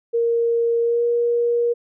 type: tone with pitch glide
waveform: sine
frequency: 466.2 to 474.1 Hz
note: A#4 to A#4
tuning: 0 to +29 cents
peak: -16 dBFS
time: 0.13-1.74 s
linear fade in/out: 20 ms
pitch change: +29 cents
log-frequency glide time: 0.81-1.04 s
effects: none